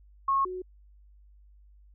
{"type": "tone pair in turn", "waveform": "sine", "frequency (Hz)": [1090, 367.8], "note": ["C#6", "F#4"], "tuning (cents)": [-29, -10], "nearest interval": "octave + perfect fifth", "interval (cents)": 1881, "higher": "first", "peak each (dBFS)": [-22, -33], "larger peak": "first", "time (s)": [[0.28, 0.45], [0.45, 0.62]], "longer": "neither", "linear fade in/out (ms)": 5, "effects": ["added 50 Hz sine -53 dBFS peak until 1.94 s"]}